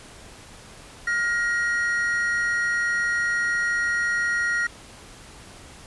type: tone pair together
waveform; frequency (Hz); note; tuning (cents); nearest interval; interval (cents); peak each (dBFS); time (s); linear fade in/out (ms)
triangle; 1415.9 / 1890; F6 / A#6; +23 / +23; perfect fourth; 500; -24 / -21; 1.07-4.67; 5
effects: pink hiss -45 dBFS RMS until 5.86 s + resampled to 24000 Hz